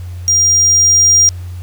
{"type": "tone with level ramp", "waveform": "triangle", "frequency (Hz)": 5700, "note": "F8", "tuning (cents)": 34, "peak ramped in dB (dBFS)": [-7, -4], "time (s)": [0.28, 1.29], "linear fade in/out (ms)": 0, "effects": ["added 89 Hz sine -23 dBFS peak until 1.62 s", "pink hiss -44 dBFS RMS until 1.62 s"]}